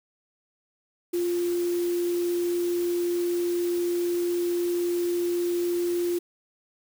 sine tone in noise, 349.2 Hz, F4, in tune, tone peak -23 dBFS, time 1.13-6.19 s, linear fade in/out 10 ms, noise white, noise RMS -41 dBFS, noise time 1.13-6.19 s, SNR +15 dB, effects none

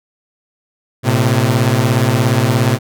sawtooth beating tone pair, 112 / 129 Hz, A2 / C3, +31 / -24 cents, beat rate 17 Hz, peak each -10 dBFS, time 1.03-2.79 s, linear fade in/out 50 ms, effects none

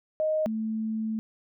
sine tone pair in turn, 622.3 / 220 Hz, D#5 / A3, 0 / 0 cents, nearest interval octave + tritone, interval 1800 cents, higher first, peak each -23 / -27 dBFS, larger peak first, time 0.2-0.46 / 0.46-1.19 s, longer second, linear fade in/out 0 ms, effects none

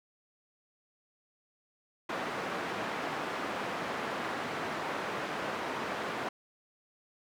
white band-pass noise, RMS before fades -36 dBFS, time 2.09-6.29 s, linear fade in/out 5 ms, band 180 to 1400 Hz, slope 12 dB/octave, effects none

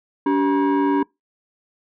sine tone with frequency modulation, 285.4 Hz, D4, 49 cents flat, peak -13 dBFS, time 0.26-1.03 s, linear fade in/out 5 ms, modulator 671 Hz, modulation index 0.94, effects noise-tail reverb RT60 0.2 s tail -26 dB re dry + tanh soft clip ceiling -14 dBFS

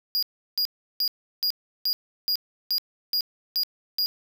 square tone bursts, 4856 Hz, D#8, 43 cents flat, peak -22 dBFS, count 10, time 0.15-4.06 s, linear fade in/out 0 ms, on 76 ms, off 350 ms, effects none

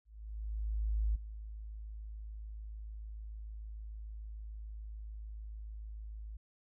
sine tone with ADSR envelope, 53.4 Hz, G#1, 49 cents sharp, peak -28 dBFS, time 0.05-6.37 s, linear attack 1100 ms, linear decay 12 ms, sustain -14 dB, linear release 6 ms, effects none

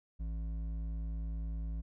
sine tone with hard clipping, 54.9 Hz, A1, 3 cents flat, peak -37 dBFS, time 0.19-1.82 s, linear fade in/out 20 ms, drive 8 dB, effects none

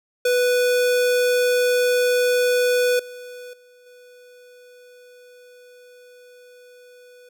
square tone with level steps, 493.9 Hz, B4, in tune, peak -17 / -36 / -50 / -46 dBFS, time 0.25-7.29 s, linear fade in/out 5 ms, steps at 2.99 / 3.53 / 3.86 s, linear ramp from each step 5 ms, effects none

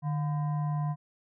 sine tone with frequency modulation, 150.4 Hz, D3, 42 cents sharp, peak -27 dBFS, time 0.02-0.96 s, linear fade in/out 50 ms, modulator 863 Hz, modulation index 0.4, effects none

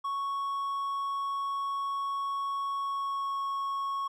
triangle tone with pitch glide, 1108.7 to 1102.3 Hz, C#6 to C#6, 0 to -10 cents, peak -28 dBFS, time 0.04-4.08 s, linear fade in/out 10 ms, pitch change -10 cents, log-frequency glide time 2.77-3.41 s, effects none

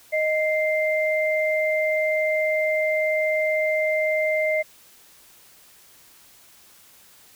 sine tone pair together, 622.3 / 2093 Hz, D#5 / C7, 0 / 0 cents, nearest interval octave + major sixth, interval 2100 cents, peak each -21 / -24 dBFS, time 0.12-4.63 s, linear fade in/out 20 ms, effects white hiss -52 dBFS RMS until 7.35 s

